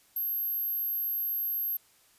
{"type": "tone", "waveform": "sine", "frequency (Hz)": 12544, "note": "G9", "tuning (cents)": 0, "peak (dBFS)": -28, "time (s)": [0.16, 1.77], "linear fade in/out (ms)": 5, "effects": ["white hiss -63 dBFS RMS until 2.18 s", "resampled to 32000 Hz"]}